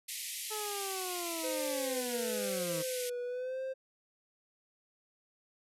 white band-pass noise, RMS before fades -41 dBFS, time 0.08-3.1 s, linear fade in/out 10 ms, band 1900 to 13000 Hz, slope 96 dB/octave
20% pulse linear sweep, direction down, 434 to 155.56 Hz, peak -33 dBFS, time 0.5-2.83 s, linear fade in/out 20 ms
triangle tone with vibrato, 507 Hz, B4, 45 cents sharp, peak -33 dBFS, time 1.43-3.74 s, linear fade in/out 20 ms, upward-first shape sine, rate 1 Hz, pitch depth 66 cents each way
effects none

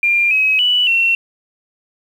sine tone with pitch steps, 2393 / 2549 / 2960 / 2718 Hz, D7 / D#7 / F#7 / F7, +32 / +41 / 0 / -48 cents, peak -11 dBFS, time 0.03-1.15 s, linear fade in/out 2 ms, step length 280 ms, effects 7-bit

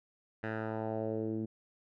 10% pulse tone with low-pass filter sweep, 110.3 Hz, A2, 5 cents sharp, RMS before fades -36 dBFS, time 0.43-1.46 s, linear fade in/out 10 ms, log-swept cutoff 1900 to 270 Hz, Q 2.3, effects none

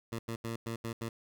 15% pulse tone bursts at uneven times, 114.8 Hz, A#2, 26 cents flat, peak -29 dBFS, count 6, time 0.12-0.19 / 0.28-0.36 / 0.44-0.56 / 0.66-0.76 / 0.84-0.93 / 1.01-1.09 s, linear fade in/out 5 ms, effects none

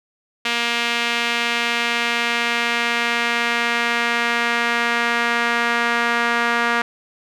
sawtooth tone with band-pass filter sweep, 235.9 Hz, A#3, 21 cents sharp, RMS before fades -20 dBFS, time 0.45-6.82 s, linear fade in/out 5 ms, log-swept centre 2700 to 1600 Hz, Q 1.6, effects none

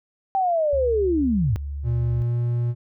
sine linear sweep, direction down, 786 to 87.8 Hz, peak -18 dBFS, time 0.35-1.56 s, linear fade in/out 0 ms
sine tone, 71.1 Hz, C#2, 45 cents sharp, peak -27 dBFS, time 0.73-2.22 s, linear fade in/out 0 ms
triangle tone with pitch glide, 118.1 to 119.61 Hz, A#2 to A#2, +23 to +45 cents, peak -18 dBFS, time 1.83-2.75 s, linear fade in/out 50 ms, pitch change +22 cents, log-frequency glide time 2.1-2.38 s
effects none

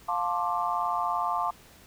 sine chord, D minor seventh, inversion first, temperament just, 704.8 / 881 / 1057.2 / 1174.7 Hz, F5 / A5 / C6 / D6, +16 / +2 / +18 / 0 cents, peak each -31 dBFS, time 0.08-1.51 s, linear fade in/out 10 ms, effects pink hiss -54 dBFS RMS until 1.86 s

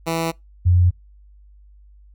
10% pulse / sine tone pair in turn, 164.6 / 89.03 Hz, E3 / F2, -2 / +34 cents, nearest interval major seventh, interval 1064 cents, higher first, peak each -12 / -11 dBFS, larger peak second, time 0.06-0.32 / 0.65-0.91 s, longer neither, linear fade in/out 20 ms, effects noise-tail reverb RT60 0.2 s tail -26 dB re dry + added 50 Hz sine -45 dBFS peak until 2.14 s

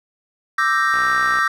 triangle chord, E half-diminished seventh, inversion third, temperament equal, 1174.7 / 1318.5 / 1568 / 1864.7 Hz, D6 / E6 / G6 / Bb6, 0 / 0 / 0 / 0 cents, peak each -19 dBFS, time 0.58-1.48 s, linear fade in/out 5 ms
click train, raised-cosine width 0.5 ms, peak -17 dBFS, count 29, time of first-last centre 0.94-1.387 s, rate 62.6 Hz
effects none

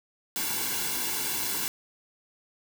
white noise with comb filter, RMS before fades -30 dBFS, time 0.36-1.68 s, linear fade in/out 0 ms, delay 1.6 ms, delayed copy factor -0.75, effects none

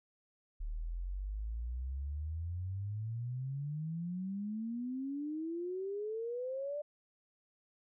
sine exponential sweep, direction up, 36.71 to 598 Hz, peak -36 dBFS, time 0.6-6.82 s, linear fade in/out 10 ms, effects none

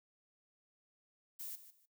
violet noise with echo, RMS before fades -45 dBFS, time 1.39-1.56 s, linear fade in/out 10 ms, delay 150 ms, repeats 2, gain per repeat -13 dB, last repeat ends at 1.86 s, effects noise-tail reverb RT60 0.1 s tail -17 dB re dry

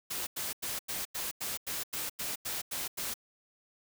white noise bursts, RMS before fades -36 dBFS, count 12, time 0.1-3.141 s, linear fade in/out 10 ms, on 170 ms, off 91 ms, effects none

